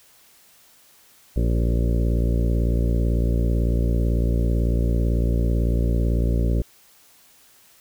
harmonic tone with a mistuned harmonic, 58 Hz, A#1, 8 cents flat, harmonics 1 / 2 / 3 / 4 / 5 / 6 / 7 / 8 / 9 / 10, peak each -19 / -25 / -29 / -31 / -33 / -35 / -36 / -37 / -38 / -39 dBFS, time 1.36-6.62 s, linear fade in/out 5 ms, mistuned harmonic 7, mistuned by -30 cents, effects white hiss -54 dBFS RMS until 7.8 s

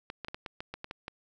clicks, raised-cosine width 0.3 ms, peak -22 dBFS, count 10, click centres 0.101 / 0.247 / 0.284 / 0.345 / 0.462 / 0.605 / 0.74 / 0.844 / 0.911 / 1.081 s, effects none

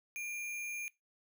sine tone with sample-and-hold, 2395 Hz, D7, 33 cents sharp, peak -38 dBFS, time 0.16-0.88 s, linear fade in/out 0 ms, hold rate 8820 Hz, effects noise-tail reverb RT60 0.2 s tail -20 dB re dry

